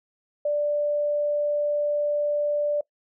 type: tone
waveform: sine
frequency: 588 Hz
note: D5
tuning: 2 cents sharp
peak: -21 dBFS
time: 0.45-2.81 s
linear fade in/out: 5 ms
effects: noise-tail reverb RT60 0.1 s tail -22 dB re dry